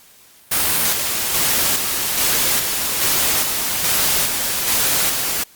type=noise with tremolo; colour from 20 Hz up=white; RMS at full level=-17 dBFS; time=0.51-5.44 s; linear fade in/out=10 ms; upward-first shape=square; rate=1.2 Hz; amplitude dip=35%; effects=white hiss -48 dBFS RMS until 5.55 s + Opus 48 kbps